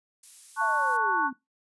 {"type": "noise", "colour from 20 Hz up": "violet", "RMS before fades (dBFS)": -44, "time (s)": [0.23, 0.97], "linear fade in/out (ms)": 5}
{"type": "chord", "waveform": "sine", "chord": "F# minor", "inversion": "first", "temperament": "just", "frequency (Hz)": [888, 1110, 1480], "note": ["A5", "C#6", "F#6"], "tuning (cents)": [16, 2, 0], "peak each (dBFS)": -27, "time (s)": [0.56, 1.31], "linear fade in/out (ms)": 50}
{"type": "linear sweep", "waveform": "sine", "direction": "down", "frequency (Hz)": [690, 246.9], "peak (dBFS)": -35, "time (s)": [0.61, 1.33], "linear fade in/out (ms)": 5}
{"effects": ["noise-tail reverb RT60 0.2 s tail -20 dB re dry", "resampled to 24000 Hz"]}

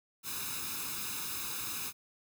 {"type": "noise with comb filter", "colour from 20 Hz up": "white", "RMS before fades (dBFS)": -38, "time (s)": [0.23, 1.93], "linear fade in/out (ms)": 50, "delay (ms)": 0.78, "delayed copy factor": 0.75, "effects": ["high-pass 60 Hz 12 dB/octave"]}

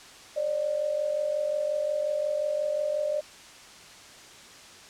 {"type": "tone pair together", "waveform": "sine", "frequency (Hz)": [554.4, 600], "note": ["C#5", "D5"], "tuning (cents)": [0, 37], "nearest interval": "minor second", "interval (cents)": 137, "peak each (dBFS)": [-32, -26], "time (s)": [0.36, 3.21], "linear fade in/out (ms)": 10, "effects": ["white hiss -48 dBFS RMS until 4.89 s", "low-pass 7000 Hz 12 dB/octave"]}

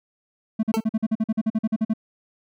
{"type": "tone bursts", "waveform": "triangle", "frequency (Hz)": 220, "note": "A3", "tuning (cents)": 0, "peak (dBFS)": -16, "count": 16, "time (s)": [0.59, 1.937], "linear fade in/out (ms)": 10, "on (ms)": 42, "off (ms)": 45}
{"type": "tone with exponential decay", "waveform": "25% pulse", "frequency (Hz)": 446.5, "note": "A4", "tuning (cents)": 25, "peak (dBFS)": -15, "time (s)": [0.74, 0.84], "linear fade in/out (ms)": 0, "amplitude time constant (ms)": 21}
{"effects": []}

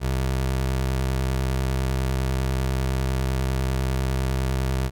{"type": "tone with vibrato", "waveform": "25% pulse", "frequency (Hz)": 65.41, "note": "C2", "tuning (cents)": 0, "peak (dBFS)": -18, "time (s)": [0, 4.91], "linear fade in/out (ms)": 50, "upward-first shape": "sine", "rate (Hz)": 10, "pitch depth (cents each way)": 27, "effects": []}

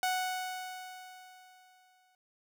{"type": "tone with exponential decay", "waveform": "sawtooth", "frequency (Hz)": 740, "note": "F#5", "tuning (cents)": 0, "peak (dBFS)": -24, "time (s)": [0.03, 2.15], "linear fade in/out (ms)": 1, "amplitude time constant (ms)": 460, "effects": []}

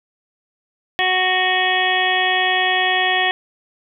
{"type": "harmonic tone with a mistuned harmonic", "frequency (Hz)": 370, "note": "F#4", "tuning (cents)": 0, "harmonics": [1, 2, 3, 5, 6, 7, 8, 9], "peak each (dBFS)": [-27, -20, -29, -19, -27, -26, -27, -23], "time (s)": [0.99, 3.31], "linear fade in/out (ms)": 0, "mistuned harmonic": 7, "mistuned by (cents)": -19, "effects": []}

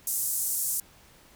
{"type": "band-pass noise", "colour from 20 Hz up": "white", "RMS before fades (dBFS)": -29, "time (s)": [0.07, 0.8], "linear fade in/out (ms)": 2, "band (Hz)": [7200, 14000], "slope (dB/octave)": 24, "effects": ["pink hiss -56 dBFS RMS until 1.35 s"]}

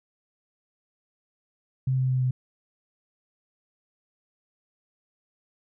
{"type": "tone with pitch steps", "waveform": "sine", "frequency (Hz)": [130.81, 129.76, 128.71, 127.67], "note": ["C3", "C3", "C3", "C3"], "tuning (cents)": [0, -14, -28, -42], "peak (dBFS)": -21, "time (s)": [1.87, 2.31], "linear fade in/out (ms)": 5, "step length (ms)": 110, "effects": []}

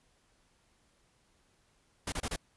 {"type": "noise bursts", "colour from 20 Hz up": "pink", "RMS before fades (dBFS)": -35, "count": 4, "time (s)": [2.07, 2.362], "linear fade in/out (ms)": 5, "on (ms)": 52, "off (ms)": 28, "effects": ["pink hiss -70 dBFS RMS until 2.56 s", "resampled to 24000 Hz"]}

